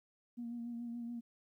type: tone with vibrato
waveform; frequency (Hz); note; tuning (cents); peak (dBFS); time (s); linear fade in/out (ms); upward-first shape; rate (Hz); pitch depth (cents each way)
sine; 236.4; A#3; +24; -39; 0.37-1.21; 20; sine; 7; 28
effects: tanh soft clip ceiling -35 dBFS + 13-bit